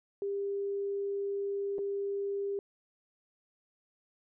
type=tone with dropouts; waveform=sine; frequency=399.3 Hz; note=G4; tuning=32 cents sharp; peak=-31 dBFS; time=0.22-2.59 s; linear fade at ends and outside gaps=1 ms; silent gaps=1.783-1.789 s; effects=none